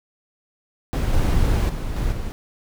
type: noise with level steps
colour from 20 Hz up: brown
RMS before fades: -20 / -18 / -26 / -22 / -27 dBFS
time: 0.93-2.32 s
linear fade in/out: 0 ms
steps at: 1.13 / 1.69 / 1.96 / 2.12 s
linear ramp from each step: 5 ms
effects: none